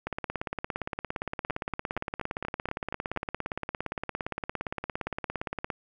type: two click trains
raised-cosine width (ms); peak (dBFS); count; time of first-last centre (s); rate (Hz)
0.5; -16 / -17; 99 / 8; 0.07-5.702 / 1.5-3.163; 17.4 / 4.21
effects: none